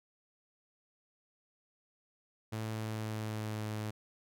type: tone with pitch glide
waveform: sawtooth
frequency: 110 to 107.43 Hz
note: A2 to A2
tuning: 0 to -41 cents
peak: -32 dBFS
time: 2.52-3.91 s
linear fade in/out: 10 ms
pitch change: -41 cents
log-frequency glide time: 2.71-3.7 s
effects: none